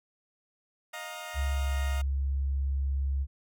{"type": "chord", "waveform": "15% pulse", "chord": "Eb suspended second", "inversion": "none", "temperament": "equal with one note detuned", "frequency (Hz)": [622.3, 709, 932.3], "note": ["Eb5", "F5", "Bb5"], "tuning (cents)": [0, 26, 0], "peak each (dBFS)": [-36, -35, -38], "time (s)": [0.93, 2.02], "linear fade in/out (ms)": 10}
{"type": "tone with pitch glide", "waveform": "sine", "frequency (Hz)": [69.2, 68.44], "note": ["C#2", "C#2"], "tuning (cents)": [-2, -22], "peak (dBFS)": -26, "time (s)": [1.34, 3.27], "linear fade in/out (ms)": 50, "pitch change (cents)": -20, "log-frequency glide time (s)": [1.54, 1.59]}
{"effects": []}